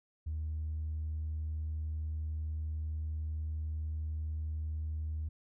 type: tone with tanh clipping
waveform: triangle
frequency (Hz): 77.78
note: D#2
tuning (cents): 0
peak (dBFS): -34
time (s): 0.26-5.29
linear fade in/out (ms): 10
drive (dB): 5
effects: none